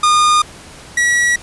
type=tone pair in turn; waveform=45% pulse; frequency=1218 / 1928.3 Hz; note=D#6 / B6; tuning=-37 / -42 cents; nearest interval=minor sixth; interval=795 cents; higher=second; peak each=-9 / -11 dBFS; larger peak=first; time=0.03-0.42 / 0.97-1.36 s; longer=neither; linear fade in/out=5 ms; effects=pink hiss -37 dBFS RMS until 1.42 s + resampled to 24000 Hz